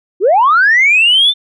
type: linear sweep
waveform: sine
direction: up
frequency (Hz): 329.6 to 3600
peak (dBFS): -5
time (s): 0.2-1.34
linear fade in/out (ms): 50
effects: tanh soft clip ceiling -2 dBFS